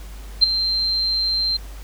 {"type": "tone with ADSR envelope", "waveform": "sine", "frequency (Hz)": 4143, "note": "C8", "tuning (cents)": -18, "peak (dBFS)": -6, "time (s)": [0.41, 1.57], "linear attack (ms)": 24, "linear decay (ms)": 11, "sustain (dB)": -12, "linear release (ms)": 6, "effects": ["added 50 Hz sine -33 dBFS peak until 1.83 s", "pink hiss -45 dBFS RMS until 1.83 s"]}